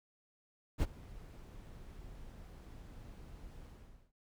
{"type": "noise with ADSR envelope", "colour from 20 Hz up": "brown", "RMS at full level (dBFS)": -29, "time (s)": [0.78, 4.12], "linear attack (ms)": 43, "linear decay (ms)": 33, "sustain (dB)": -22, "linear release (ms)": 460, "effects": []}